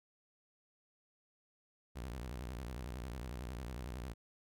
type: tone with vibrato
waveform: sawtooth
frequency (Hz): 61.74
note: B1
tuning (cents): 0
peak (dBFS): -38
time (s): 1.95-4.14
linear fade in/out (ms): 20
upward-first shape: square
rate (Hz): 11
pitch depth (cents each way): 170
effects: none